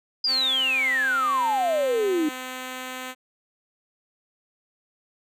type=exponential sweep; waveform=sine; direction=down; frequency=5000 to 293.6 Hz; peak=-20 dBFS; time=0.24-2.29 s; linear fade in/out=5 ms
type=tone with pitch glide; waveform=5% pulse; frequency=261.6 to 256.2 Hz; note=C4 to C4; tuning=0 to -36 cents; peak=-21 dBFS; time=0.26-3.15 s; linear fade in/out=50 ms; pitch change=-36 cents; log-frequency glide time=1.92-2.02 s
effects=none